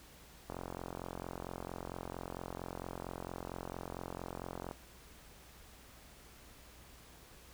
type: click train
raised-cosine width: 1 ms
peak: -27 dBFS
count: 188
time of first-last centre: 0.5-4.712 s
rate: 44.4 Hz
effects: added 60 Hz sine -61 dBFS peak until 7.53 s + pink hiss -58 dBFS RMS until 7.53 s